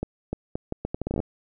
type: accelerating click train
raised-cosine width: 2 ms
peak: -14 dBFS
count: 14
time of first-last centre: 0.03-1.201 s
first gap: 300 ms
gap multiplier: 0.75
effects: none